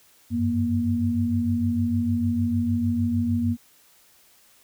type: tone cluster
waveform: sine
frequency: 93.2 / 99.8 / 237 Hz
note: F#2 / G2 / A#3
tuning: +13 / +32 / +29 cents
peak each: -27 / -29 / -22 dBFS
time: 0.3-3.57 s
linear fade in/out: 50 ms
effects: white hiss -57 dBFS RMS until 4.63 s